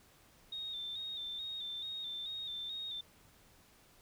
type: tone with vibrato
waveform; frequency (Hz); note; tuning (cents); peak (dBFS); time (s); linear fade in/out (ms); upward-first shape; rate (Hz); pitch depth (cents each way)
sine; 3647; A#7; -39; -39; 0.52-3.01; 5; square; 2.3; 41
effects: pink hiss -64 dBFS RMS until 4.01 s